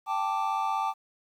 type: chord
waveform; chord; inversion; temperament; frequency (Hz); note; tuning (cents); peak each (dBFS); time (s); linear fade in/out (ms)
triangle; G suspended second; none; equal; 784 / 880 / 1174.7; G5 / A5 / D6; 0 / 0 / 0; -29 / -28 / -29; 0.06-0.94; 50
effects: 10-bit